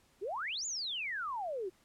sine exponential two-way sweep, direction up then down, 349.2 to 7200 to 349.2 Hz, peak -35 dBFS, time 0.21-1.7 s, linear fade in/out 20 ms, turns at 0.66 s, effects pink hiss -68 dBFS RMS until 1.84 s + low-pass 12000 Hz 12 dB/octave

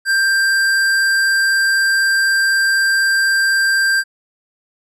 square tone, 1581 Hz, G6, 14 cents sharp, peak -13 dBFS, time 0.05-4.04 s, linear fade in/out 50 ms, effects low-pass 11000 Hz 12 dB/octave

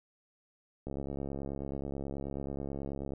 click train, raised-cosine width 2 ms, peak -25 dBFS, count 158, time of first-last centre 0.87-3.136 s, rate 69.3 Hz, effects none

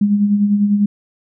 sine tone with tremolo, 204.7 Hz, G#3, 25 cents flat, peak -9 dBFS, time 0.01-0.86 s, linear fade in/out 5 ms, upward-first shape sine, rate 10 Hz, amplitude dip 50%, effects none

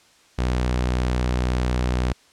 sawtooth tone with vibrato, 61.9 Hz, B1, 5 cents sharp, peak -16 dBFS, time 0.38-2.13 s, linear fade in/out 10 ms, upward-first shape triangle, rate 15 Hz, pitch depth 9 cents each way, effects white hiss -55 dBFS RMS until 2.32 s + low-pass 7000 Hz 12 dB/octave

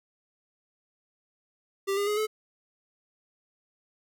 square tone with pitch steps, 392.9 / 405.3 / 418.2 / 431.4 Hz, G4 / G#4 / G#4 / A4, +4 / -42 / +12 / -34 cents, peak -26 dBFS, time 1.87-2.27 s, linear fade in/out 20 ms, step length 100 ms, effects none

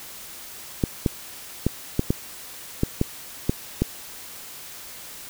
clicks, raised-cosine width 3 ms, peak -6 dBFS, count 9, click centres 0.838 / 1.062 / 1.666 / 1.994 / 2.105 / 2.834 / 3.014 / 3.495 / 3.82 s, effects white hiss -40 dBFS RMS until 5.29 s

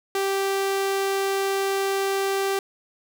sawtooth tone, 391 Hz, G4, 4 cents flat, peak -18 dBFS, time 0.15-2.59 s, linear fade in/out 2 ms, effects none

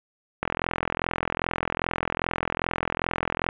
click train, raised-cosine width 0.5 ms, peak -9 dBFS, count 131, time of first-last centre 0.43-3.489 s, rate 42.5 Hz, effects resampled to 8000 Hz + 7-bit

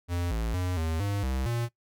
square tone with pitch steps, 87.3 / 55.9 / 90.5 / 80.6 / 100.9 / 65.3 / 118.1 Hz, F2 / A1 / F#2 / E2 / G#2 / C2 / A#2, 0 / +28 / -38 / -38 / -49 / -3 / +23 cents, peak -28 dBFS, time 0.08-1.69 s, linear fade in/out 50 ms, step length 230 ms, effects noise-tail reverb RT60 0.1 s tail -19 dB re dry

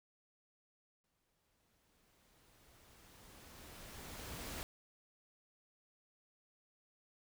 pink noise with exponential growth, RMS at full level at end -44 dBFS, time 1.04-4.63 s, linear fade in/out 0 ms, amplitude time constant 780 ms, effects none

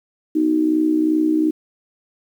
sine tone with amplitude modulation, 311.1 Hz, D#4, in tune, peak -11 dBFS, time 0.35-1.51 s, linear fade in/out 10 ms, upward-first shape sine, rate 62.7 Hz, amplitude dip 70%, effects 8-bit

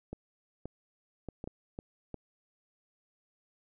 clicks, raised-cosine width 2 ms, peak -26 dBFS, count 7, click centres 0.13 / 0.656 / 1.287 / 1.441 / 1.475 / 1.789 / 2.143 s, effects none

